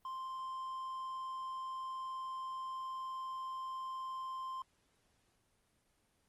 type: tone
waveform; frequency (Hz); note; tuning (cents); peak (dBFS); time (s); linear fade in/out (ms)
triangle; 1046.5; C6; 0; -38; 0.05-4.62; 2
effects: pink hiss -75 dBFS RMS until 6.28 s + Opus 24 kbps